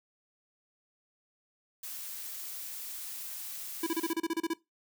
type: noise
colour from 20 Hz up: blue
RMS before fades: -41 dBFS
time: 1.83-4.13 s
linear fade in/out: 5 ms
type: tone bursts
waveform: square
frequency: 329.6 Hz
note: E4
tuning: in tune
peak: -29 dBFS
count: 11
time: 3.83-4.536 s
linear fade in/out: 5 ms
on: 36 ms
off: 31 ms
effects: noise-tail reverb RT60 0.2 s tail -20 dB re dry